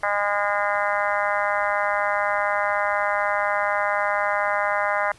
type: harmonic tone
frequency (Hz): 204.1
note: G#3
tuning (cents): -30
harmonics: 3 / 4 / 5 / 6 / 7 / 8 / 9 / 10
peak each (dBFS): -26 / -27 / -28 / -29 / -29 / -30 / -31 / -31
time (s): 0.03-5.12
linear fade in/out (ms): 5
effects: pink hiss -51 dBFS RMS until 5.18 s + resampled to 24000 Hz